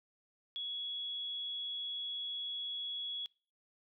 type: tone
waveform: sine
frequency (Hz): 3358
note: G#7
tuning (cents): +18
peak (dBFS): -37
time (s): 0.56-3.26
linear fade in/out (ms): 0
effects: noise-tail reverb RT60 0.4 s tail -24 dB re dry